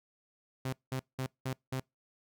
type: tone bursts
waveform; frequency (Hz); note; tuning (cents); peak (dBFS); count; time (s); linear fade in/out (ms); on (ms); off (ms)
sawtooth; 130.81; C3; 0; -29; 5; 0.65-1.8; 5; 78; 190
effects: noise-tail reverb RT60 0.2 s tail -26 dB re dry